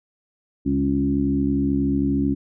harmonic tone with a mistuned harmonic, 69.3 Hz, C#2, in tune, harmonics 1 / 2 / 3 / 4 / 5, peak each -28 / -29 / -25 / -20 / -30 dBFS, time 0.65-2.35 s, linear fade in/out 20 ms, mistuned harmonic 3, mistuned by -31 cents, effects none

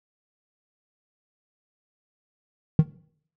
triangle tone with exponential decay, 155.56 Hz, D#3, in tune, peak -6 dBFS, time 2.79-2.86 s, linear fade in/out 2 ms, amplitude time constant 15 ms, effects noise-tail reverb RT60 0.6 s tail -21 dB re dry + tanh soft clip ceiling -3 dBFS

